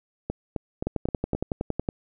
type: two click trains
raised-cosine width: 2 ms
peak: -12 / -14 dBFS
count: 12 / 5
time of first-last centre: 0.87-1.889 / 0.3-1.35 s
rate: 10.8 / 3.81 Hz
effects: none